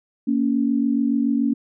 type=tone pair together; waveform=sine; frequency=233.1 / 280.1 Hz; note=A#3 / C#4; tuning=0 / +18 cents; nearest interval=minor third; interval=318 cents; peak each=-20 dBFS; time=0.27-1.54 s; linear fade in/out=10 ms; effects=none